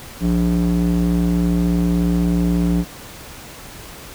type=tone with band-pass filter; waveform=square; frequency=58.27 Hz; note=A#1; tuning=in tune; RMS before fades=-17 dBFS; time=0.2-2.85 s; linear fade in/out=50 ms; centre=220 Hz; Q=3.2; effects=pink hiss -37 dBFS RMS until 4.14 s